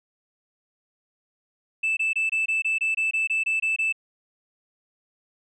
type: tone bursts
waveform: sine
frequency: 2637 Hz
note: E7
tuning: in tune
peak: -19 dBFS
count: 13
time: 1.83-3.926 s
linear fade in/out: 10 ms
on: 140 ms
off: 23 ms
effects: tanh soft clip ceiling -19 dBFS